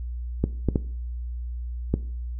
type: clicks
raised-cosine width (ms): 3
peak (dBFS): -8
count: 4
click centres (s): 0.44 / 0.687 / 0.758 / 1.94
effects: noise-tail reverb RT60 0.5 s tail -18 dB re dry + added 60 Hz sine -29 dBFS peak until 2.39 s